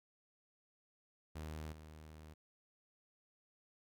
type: tone with level steps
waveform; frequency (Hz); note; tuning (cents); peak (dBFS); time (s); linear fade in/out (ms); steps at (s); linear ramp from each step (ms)
sawtooth; 77.6; D#2; -4; -40 / -49; 1.35-2.34; 10; 1.72; 10
effects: none